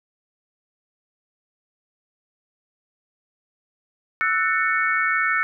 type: chord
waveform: sine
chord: F# minor seventh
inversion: third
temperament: equal with one note detuned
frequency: 1318.5 / 1480 / 1792.8 / 2217 Hz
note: E6 / F#6 / A6 / C#7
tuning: 0 / 0 / +32 / 0 cents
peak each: -24 dBFS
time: 4.21-5.43 s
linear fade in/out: 0 ms
effects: none